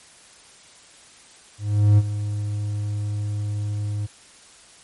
triangle tone with ADSR envelope, 103.83 Hz, G#2, in tune, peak -8 dBFS, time 1.58-4.07 s, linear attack 400 ms, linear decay 40 ms, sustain -13 dB, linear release 19 ms, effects white hiss -49 dBFS RMS until 4.83 s + MP3 48 kbps

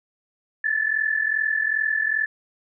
sine tone pair together, 1731 / 1773.5 Hz, A6 / A6, -29 / +13 cents, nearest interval unison, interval 42 cents, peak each -22 / -24 dBFS, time 0.64-2.26 s, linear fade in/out 5 ms, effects none

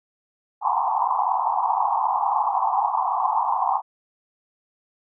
pink band-pass noise, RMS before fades -22 dBFS, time 0.61-3.82 s, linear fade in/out 50 ms, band 750 to 1100 Hz, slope 96 dB/octave, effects none

